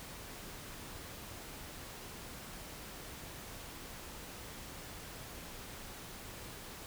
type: silence
effects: pink hiss -48 dBFS RMS until 6.86 s